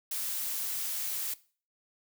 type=noise; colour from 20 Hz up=blue; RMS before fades=-34 dBFS; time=0.11-1.34 s; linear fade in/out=5 ms; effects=noise-tail reverb RT60 0.4 s tail -19 dB re dry